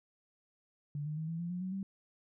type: tone with pitch steps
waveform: sine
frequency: 146.1 / 152.13 / 158.41 / 164.94 / 171.75 / 178.83 / 186.21 / 193.9 Hz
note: D3 / D#3 / D#3 / E3 / F3 / F3 / F#3 / G3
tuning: -9 / -39 / +31 / +1 / -29 / +41 / +11 / -19 cents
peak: -35 dBFS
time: 0.95-1.83 s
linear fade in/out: 2 ms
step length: 110 ms
effects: none

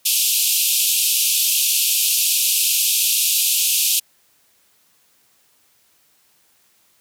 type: band-pass noise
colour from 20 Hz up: white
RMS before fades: -18 dBFS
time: 0.05-4 s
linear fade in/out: 10 ms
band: 2500 to 15000 Hz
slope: 96 dB/octave
effects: white hiss -59 dBFS RMS until 7 s + high-pass 60 Hz 12 dB/octave

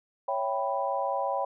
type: chord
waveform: sine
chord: C# half-diminished seventh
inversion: none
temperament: equal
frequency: 554.4 / 659.3 / 784 / 987.8 Hz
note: C#5 / E5 / G5 / B5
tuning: 0 / 0 / 0 / 0 cents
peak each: -31 / -35 / -31 / -32 dBFS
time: 0.28-1.45 s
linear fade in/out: 5 ms
effects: none

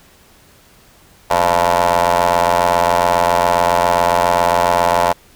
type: ring-modulated tone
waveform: 20% pulse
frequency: 87.31 Hz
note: F2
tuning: in tune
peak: -4 dBFS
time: 1.3-5.13 s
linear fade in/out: 10 ms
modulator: 777 Hz
effects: pink hiss -48 dBFS RMS until 5.35 s

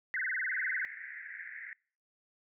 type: tone with vibrato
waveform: sine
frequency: 1760 Hz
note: A6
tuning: in tune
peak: -31 dBFS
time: 0.14-0.85 s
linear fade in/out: 0 ms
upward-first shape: sine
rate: 20 Hz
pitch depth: 290 cents each way
type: band-pass noise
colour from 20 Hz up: white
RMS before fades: -45 dBFS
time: 0.51-1.73 s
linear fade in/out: 2 ms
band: 1600 to 2100 Hz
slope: 96 dB/octave
effects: noise-tail reverb RT60 0.5 s tail -26 dB re dry

